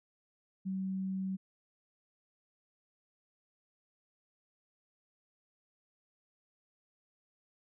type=tone; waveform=sine; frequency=190.2 Hz; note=F#3; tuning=48 cents sharp; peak=-33 dBFS; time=0.65-1.37 s; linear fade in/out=20 ms; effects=none